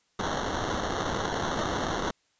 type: noise with sample-and-hold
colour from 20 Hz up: blue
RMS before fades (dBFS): -30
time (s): 0.19-2.11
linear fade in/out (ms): 5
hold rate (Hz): 2450
effects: white hiss -70 dBFS RMS until 2.39 s + resampled to 16000 Hz